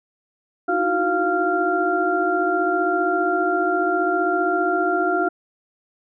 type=tone cluster; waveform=sine; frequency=312.3 / 327.3 / 368 / 699 / 1386 Hz; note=D#4 / E4 / F#4 / F5 / F6; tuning=+7 / -12 / -9 / +1 / -14 cents; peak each=-27 / -29 / -23 / -22 / -23 dBFS; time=0.68-5.29 s; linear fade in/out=10 ms; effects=none